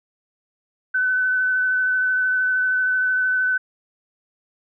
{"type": "tone with vibrato", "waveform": "sine", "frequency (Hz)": 1510, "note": "F#6", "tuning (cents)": 35, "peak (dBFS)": -17, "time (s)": [0.94, 3.58], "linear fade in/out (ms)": 10, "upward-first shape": "sine", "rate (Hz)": 13, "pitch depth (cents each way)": 13, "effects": []}